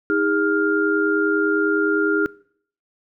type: tone cluster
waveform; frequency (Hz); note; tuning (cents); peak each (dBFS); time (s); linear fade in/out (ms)
sine; 316.4 / 406.3 / 1404; D#4 / G#4 / F6; +29 / -38 / +9; -21; 0.1-2.26; 0
effects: noise-tail reverb RT60 0.6 s tail -22 dB re dry